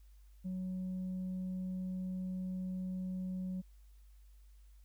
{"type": "tone with tanh clipping", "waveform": "sine", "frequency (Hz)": 185, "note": "F#3", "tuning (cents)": 0, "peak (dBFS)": -37, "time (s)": [0.44, 3.62], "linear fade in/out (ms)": 20, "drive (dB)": 1, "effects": ["added 50 Hz sine -56 dBFS peak until 4.84 s", "white hiss -75 dBFS RMS until 4.84 s"]}